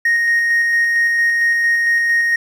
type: tone with tremolo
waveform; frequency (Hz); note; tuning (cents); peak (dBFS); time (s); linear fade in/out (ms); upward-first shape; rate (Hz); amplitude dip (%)
triangle; 1864.7; A#6; 0; -9; 0.05-2.36; 5; square; 4.4; 25
effects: tanh soft clip ceiling -6 dBFS